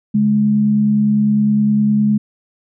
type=tone pair together; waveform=sine; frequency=140 / 209.8 Hz; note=C#3 / G#3; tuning=+18 / +18 cents; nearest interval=perfect fifth; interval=700 cents; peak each=-22 / -11 dBFS; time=0.14-2.18 s; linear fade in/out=10 ms; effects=none

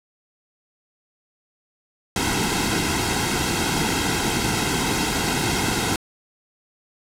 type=noise with comb filter; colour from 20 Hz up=pink; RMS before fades=-22 dBFS; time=2.16-5.96 s; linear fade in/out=2 ms; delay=1.7 ms; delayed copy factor=-0.7; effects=low-pass 10000 Hz 12 dB/octave

